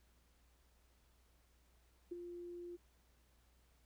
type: tone with ADSR envelope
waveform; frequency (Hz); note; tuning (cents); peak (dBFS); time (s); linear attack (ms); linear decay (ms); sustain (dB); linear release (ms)
sine; 349.2; F4; 0; -39; 2.11-2.77; 11; 17; -7; 20
effects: added 60 Hz sine -70 dBFS peak until 3.85 s + pink hiss -75 dBFS RMS until 3.85 s